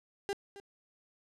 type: tone with echo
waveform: 35% pulse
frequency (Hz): 400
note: G4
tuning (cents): +35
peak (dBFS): -30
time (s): 0.29-0.33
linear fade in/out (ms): 0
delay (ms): 270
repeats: 1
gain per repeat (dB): -15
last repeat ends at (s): 0.6
effects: low-pass 9000 Hz 12 dB/octave